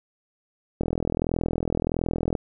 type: click train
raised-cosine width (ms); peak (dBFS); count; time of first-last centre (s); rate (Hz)
2; -11; 65; 0.81-2.352; 41.5
effects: none